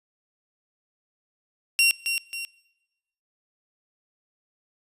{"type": "tone with echo", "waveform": "sawtooth", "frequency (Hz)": 2749, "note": "F7", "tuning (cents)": -28, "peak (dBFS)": -13, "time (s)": [1.79, 1.91], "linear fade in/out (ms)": 0, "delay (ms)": 270, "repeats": 2, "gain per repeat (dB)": -7, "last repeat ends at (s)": 2.45, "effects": ["noise-tail reverb RT60 1.0 s tail -23 dB re dry", "resampled to 32000 Hz"]}